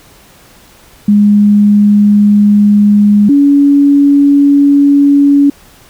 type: tone pair in turn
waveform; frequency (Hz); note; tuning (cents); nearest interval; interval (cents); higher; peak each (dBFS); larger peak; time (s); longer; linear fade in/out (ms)
sine; 206.2 / 283.4; G#3 / C#4; -12 / +38; tritone; 550; second; -3; neither; 1.08-3.29 / 3.29-5.5; neither; 5
effects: pink hiss -41 dBFS RMS until 5.89 s